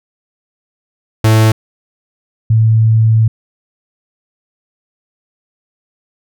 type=tone pair in turn; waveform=45% pulse / sine; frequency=110 / 111.34 Hz; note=A2 / A2; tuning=0 / +21 cents; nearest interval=unison; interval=21 cents; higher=second; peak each=-6 dBFS; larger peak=neither; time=1.24-1.52 / 2.5-3.28 s; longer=second; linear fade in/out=5 ms; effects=none

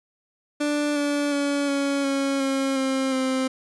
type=tone with pitch steps; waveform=30% pulse; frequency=294.1 / 289.2 / 284.4 / 279.7 / 275 / 270.5 / 266 / 261.6 Hz; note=D4 / D4 / C#4 / C#4 / C#4 / C#4 / C4 / C4; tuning=+3 / -27 / +45 / +16 / -14 / -42 / +29 / 0 cents; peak=-19 dBFS; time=0.6-3.48 s; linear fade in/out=10 ms; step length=360 ms; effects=resampled to 24000 Hz

